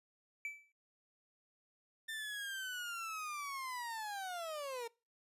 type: tone with exponential decay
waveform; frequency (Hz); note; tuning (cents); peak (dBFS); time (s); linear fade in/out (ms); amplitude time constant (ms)
triangle; 2313; D7; -27; -35; 0.45-0.72; 1; 58
type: linear sweep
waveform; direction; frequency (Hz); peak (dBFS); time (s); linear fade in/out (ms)
30% pulse; down; 1800 to 452.4; -38; 2.08-4.88; 10
effects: noise-tail reverb RT60 0.3 s tail -24 dB re dry + resampled to 32000 Hz